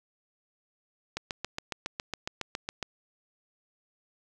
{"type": "click train", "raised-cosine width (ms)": 0.2, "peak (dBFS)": -15, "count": 13, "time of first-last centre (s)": [1.17, 2.827], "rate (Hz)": 7.24, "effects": []}